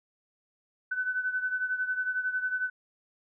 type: beating tone pair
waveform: sine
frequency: 1504 / 1515 Hz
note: F#6 / F#6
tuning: +28 / +40 cents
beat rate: 11 Hz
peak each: -29 / -34 dBFS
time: 0.91-2.7 s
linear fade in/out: 10 ms
effects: none